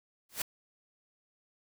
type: noise with exponential growth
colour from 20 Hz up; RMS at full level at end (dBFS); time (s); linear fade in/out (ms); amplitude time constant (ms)
white; -28; 0.29-0.42; 5; 27
effects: none